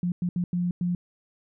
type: tone bursts at uneven times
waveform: sine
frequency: 176.6 Hz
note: F3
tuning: 20 cents sharp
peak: -23 dBFS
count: 5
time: 0.03-0.12 / 0.22-0.29 / 0.36-0.44 / 0.53-0.71 / 0.81-0.95 s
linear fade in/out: 2 ms
effects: none